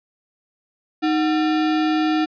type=tone with sample-and-hold; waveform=sine; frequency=311.1 Hz; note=D#4; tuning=in tune; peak=-16 dBFS; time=1.02-2.26 s; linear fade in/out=20 ms; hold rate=1050 Hz; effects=resampled to 11025 Hz